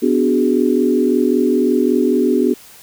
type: chord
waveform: sine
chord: G# half-diminished seventh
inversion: first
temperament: equal with one note detuned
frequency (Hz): 250 / 293.7 / 370 / 415.3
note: B3 / D4 / F#4 / G#4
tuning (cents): +21 / 0 / 0 / 0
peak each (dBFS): -16 / -18 / -17 / -19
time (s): 0.02-2.54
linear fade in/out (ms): 10
effects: white hiss -42 dBFS RMS until 2.82 s